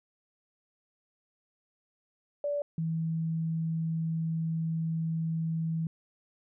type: tone pair in turn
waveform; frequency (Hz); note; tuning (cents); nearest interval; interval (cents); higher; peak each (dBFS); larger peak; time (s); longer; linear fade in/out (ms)
sine; 579 / 162.48; D5 / E3; -25 / -25; octave + minor seventh; 2200; first; -28; neither; 2.44-2.62 / 2.78-5.87; second; 2
effects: none